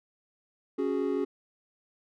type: chord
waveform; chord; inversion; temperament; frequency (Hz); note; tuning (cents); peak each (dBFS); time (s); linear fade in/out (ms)
triangle; C# suspended fourth; none; just; 277.2 / 369.6 / 415.8; C#4 / F#4 / G#4; 0 / -2 / +2; -29; 0.78-1.25; 10
effects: none